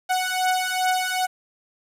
sawtooth beating tone pair, 739 / 741.5 Hz, F#5 / F#5, -2 / +4 cents, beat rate 2.5 Hz, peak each -20 dBFS, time 0.09-1.27 s, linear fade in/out 20 ms, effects resampled to 32000 Hz + 8-bit

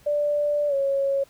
sine tone with pitch glide, 587 to 550.9 Hz, D5 to C#5, -1 to -11 cents, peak -20 dBFS, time 0.06-1.24 s, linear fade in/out 10 ms, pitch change -110 cents, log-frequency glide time 0.68-0.74 s, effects pink hiss -56 dBFS RMS until 1.29 s

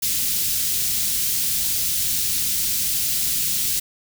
white band-stop noise, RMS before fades -22 dBFS, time 0.02-3.8 s, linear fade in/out 10 ms, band 180 to 3500 Hz, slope 12 dB/octave, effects none

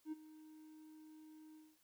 triangle tone with ADSR envelope, 311.1 Hz, D#4, in tune, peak -37 dBFS, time 0.05-1.78 s, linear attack 71 ms, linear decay 22 ms, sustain -17 dB, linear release 230 ms, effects tanh soft clip ceiling -33 dBFS + white hiss -75 dBFS RMS until 1.83 s

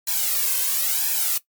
blue noise with flanger, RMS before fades -22 dBFS, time 0.07-1.38 s, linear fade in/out 5 ms, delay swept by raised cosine 1.2 to 1.93 ms, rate 0.99 Hz, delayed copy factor +0.85, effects noise-tail reverb RT60 0.1 s tail -17 dB re dry + MP3 96 kbps

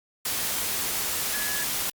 sine tone in noise, 1694 Hz, G#6, 34 cents sharp, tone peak -33 dBFS, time 1.33-1.64 s, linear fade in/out 5 ms, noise white, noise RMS -28 dBFS, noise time 0.25-1.9 s, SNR -8 dB, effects Opus 48 kbps

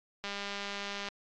click train, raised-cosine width 0.2 ms, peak -20 dBFS, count 171, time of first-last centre 0.24-1.086 s, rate 201 Hz, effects low-pass 5000 Hz 12 dB/octave + AAC 64 kbps

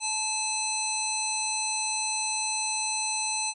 harmonic tone with a mistuned harmonic, 870 Hz, A5, 20 cents flat, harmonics 1 / 3 / 5 / 7 / 9 / 10, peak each -34 / -34 / -34 / -34 / -34 / -34 dBFS, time 0-3.54 s, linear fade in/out 50 ms, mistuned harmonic 5, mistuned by -110 cents, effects none

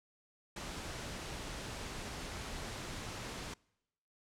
pink noise, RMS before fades -43 dBFS, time 0.56-3.54 s, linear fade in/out 5 ms, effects noise-tail reverb RT60 0.9 s tail -26 dB re dry + low-pass 8000 Hz 12 dB/octave

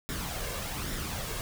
pink noise with flanger, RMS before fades -35 dBFS, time 0.09-1.41 s, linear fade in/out 0 ms, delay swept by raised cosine 0.55 to 1.85 ms, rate 1.2 Hz, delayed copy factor +0.5, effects none

